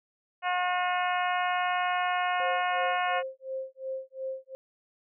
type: harmonic tone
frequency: 360.1 Hz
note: F#4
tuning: 47 cents flat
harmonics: 2 / 3 / 4 / 5 / 6 / 7 / 8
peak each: -28 / -32 / -34 / -36 / -38 / -39 / -40 dBFS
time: 0.42-3.23 s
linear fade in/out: 50 ms
type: tone with tremolo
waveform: sine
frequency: 528 Hz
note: C5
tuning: 16 cents sharp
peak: -30 dBFS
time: 2.4-4.55 s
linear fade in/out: 0 ms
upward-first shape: sine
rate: 2.8 Hz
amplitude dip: 100%
effects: none